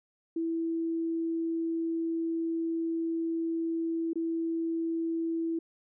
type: tone with dropouts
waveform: sine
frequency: 329.6 Hz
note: E4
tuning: in tune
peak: -28 dBFS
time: 0.36-5.59 s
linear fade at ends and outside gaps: 5 ms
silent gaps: 4.133-4.156 s
effects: none